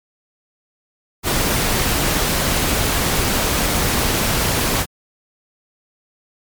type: noise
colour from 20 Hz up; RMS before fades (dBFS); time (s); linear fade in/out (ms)
pink; -18; 1.23-4.86; 50
effects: MP3 96 kbps